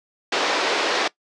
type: band-pass noise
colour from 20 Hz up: pink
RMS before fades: -22 dBFS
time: 0.32-1.08 s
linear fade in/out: 5 ms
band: 350 to 5200 Hz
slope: 24 dB/octave
effects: noise-tail reverb RT60 0.1 s tail -20 dB re dry + resampled to 22050 Hz

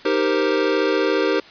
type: chord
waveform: square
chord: C minor seventh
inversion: first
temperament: equal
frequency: 311.1 / 392 / 466.2 / 523.3 Hz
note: Eb4 / G4 / Bb4 / C5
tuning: 0 / 0 / 0 / 0 cents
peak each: -24 / -22 / -23 / -25 dBFS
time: 0.05-1.4 s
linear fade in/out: 5 ms
effects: white hiss -44 dBFS RMS until 1.5 s + resampled to 11025 Hz

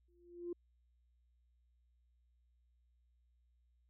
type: tone with exponential growth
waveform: sine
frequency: 347.9 Hz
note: F4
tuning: 7 cents flat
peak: -36 dBFS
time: 0.08-0.53 s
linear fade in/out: 5 ms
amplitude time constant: 97 ms
effects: tanh soft clip ceiling -33 dBFS + added 60 Hz sine -70 dBFS peak until 3.89 s

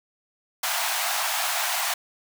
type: high-pass noise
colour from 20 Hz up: pink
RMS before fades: -26 dBFS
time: 0.63-1.94 s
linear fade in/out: 5 ms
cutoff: 640 Hz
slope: 96 dB/octave
effects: none

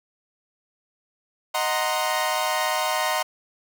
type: chord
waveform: sawtooth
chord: C half-diminished seventh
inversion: first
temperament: equal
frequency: 622.3 / 740 / 932.3 / 1046.5 Hz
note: Eb5 / Gb5 / Bb5 / C6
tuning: 0 / 0 / 0 / 0 cents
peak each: -24 dBFS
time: 1.54-3.23 s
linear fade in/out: 10 ms
effects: none

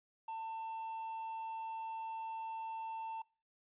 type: tone with quantisation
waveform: triangle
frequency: 895 Hz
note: A5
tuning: 29 cents sharp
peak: -38 dBFS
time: 0.28-3.22 s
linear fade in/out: 5 ms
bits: 11
effects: noise-tail reverb RT60 0.4 s tail -24 dB re dry + resampled to 8000 Hz

